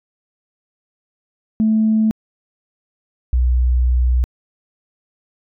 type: tone pair in turn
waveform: sine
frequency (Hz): 218.8 / 61.99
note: A3 / B1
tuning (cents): -9 / +7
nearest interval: octave + minor seventh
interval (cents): 2184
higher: first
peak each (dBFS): -11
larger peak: neither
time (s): 1.6-2.11 / 3.33-4.24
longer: second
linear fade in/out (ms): 0
effects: tanh soft clip ceiling -7 dBFS